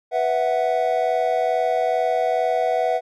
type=chord; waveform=triangle; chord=B suspended fourth; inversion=none; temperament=just; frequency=493.9 / 658.5 / 740.8 Hz; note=B4 / E5 / F#5; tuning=0 / -2 / +2 cents; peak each=-22 / -20 / -20 dBFS; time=0.11-3.01 s; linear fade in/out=50 ms; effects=none